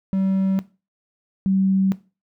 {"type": "tone pair in turn", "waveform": ["triangle", "sine"], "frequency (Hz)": [191.9, 191.9], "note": ["G3", "G3"], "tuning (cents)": [-37, -37], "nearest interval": "unison", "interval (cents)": 0, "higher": "neither", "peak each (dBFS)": -16, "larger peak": "neither", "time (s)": [[0.13, 0.59], [1.46, 1.92]], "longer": "neither", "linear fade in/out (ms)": 0, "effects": ["noise-tail reverb RT60 0.3 s tail -17 dB re dry"]}